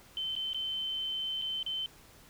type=tone with dropouts; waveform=sine; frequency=3078 Hz; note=G7; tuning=32 cents flat; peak=-32 dBFS; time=0.17-1.86 s; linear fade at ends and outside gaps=1 ms; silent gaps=0.353-0.363 / 0.532-0.545 / 1.416-1.421 / 1.629-1.663 s; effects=pink hiss -57 dBFS RMS until 2.29 s